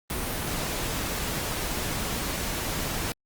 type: noise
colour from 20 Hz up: pink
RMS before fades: -30 dBFS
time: 0.1-3.12 s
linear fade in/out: 0 ms
effects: Opus 32 kbps